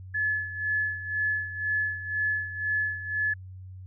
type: tone with tremolo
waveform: sine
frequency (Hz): 1716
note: A6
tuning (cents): -44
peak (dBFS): -23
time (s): 0.14-3.34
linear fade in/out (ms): 10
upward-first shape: sine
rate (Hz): 2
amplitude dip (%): 75
effects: added 93 Hz sine -40 dBFS peak until 3.86 s